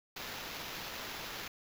white noise with sample-and-hold, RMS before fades -43 dBFS, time 0.16-1.48 s, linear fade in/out 5 ms, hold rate 8820 Hz, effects none

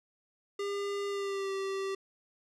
square tone with pitch glide, 402.4 to 388.7 Hz, G4 to G4, +45 to -15 cents, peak -33 dBFS, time 0.59-1.95 s, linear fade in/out 5 ms, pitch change -60 cents, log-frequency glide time 1.08-1.52 s, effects low-pass 7000 Hz 12 dB/octave

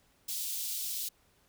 white high-pass noise, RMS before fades -36 dBFS, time 0.28-1.09 s, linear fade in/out 10 ms, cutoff 3300 Hz, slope 24 dB/octave, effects pink hiss -68 dBFS RMS until 1.48 s

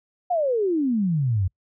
sine exponential sweep, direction down, 740 to 87.31 Hz, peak -19 dBFS, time 0.3-1.48 s, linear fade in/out 10 ms, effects noise-tail reverb RT60 0.1 s tail -26 dB re dry

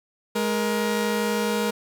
sawtooth tone pair together, 210 / 472.3 Hz, G#3 / A#4, +19 / +23 cents, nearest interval octave + major second, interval 1404 cents, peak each -21 dBFS, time 0.35-1.71 s, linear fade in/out 10 ms, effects none

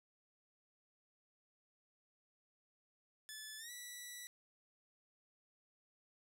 10% pulse tone with pitch glide, 1733 to 1956.5 Hz, A6 to B6, -27 to -17 cents, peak -39 dBFS, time 3.29-4.27 s, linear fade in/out 0 ms, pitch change +210 cents, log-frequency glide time 3.58-3.71 s, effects none

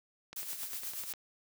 click train, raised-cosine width 0.2 ms, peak -28 dBFS, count 9, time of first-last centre 0.33-1.137 s, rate 9.91 Hz
blue noise with tremolo, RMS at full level -38 dBFS, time 0.36-1.13 s, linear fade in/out 5 ms, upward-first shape triangle, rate 8.3 Hz, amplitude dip 60%
effects none

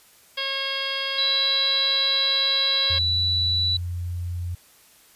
harmonic tone, 544 Hz, C#5, 33 cents flat, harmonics 1 / 2 / 3 / 4 / 5 / 6 / 7 / 8 / 9, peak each -36 / -36 / -34 / -34 / -35 / -28 / -39 / -37 / -34 dBFS, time 0.37-2.99 s, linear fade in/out 10 ms
sine tone, 3951 Hz, B7, in tune, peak -20 dBFS, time 1.18-3.77 s, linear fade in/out 5 ms
sine tone with pitch glide, 85.6 to 87.6 Hz, F2 to F2, -34 to +6 cents, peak -26 dBFS, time 2.9-4.55 s, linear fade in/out 5 ms, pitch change +40 cents, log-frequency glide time 3.08-3.25 s
effects white hiss -54 dBFS RMS until 5.15 s + resampled to 32000 Hz

